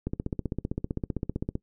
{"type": "click train", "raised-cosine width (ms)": 3, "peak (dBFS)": -16, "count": 24, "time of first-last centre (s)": [0.07, 1.554], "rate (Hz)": 15.5, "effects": ["noise-tail reverb RT60 0.1 s tail -22 dB re dry"]}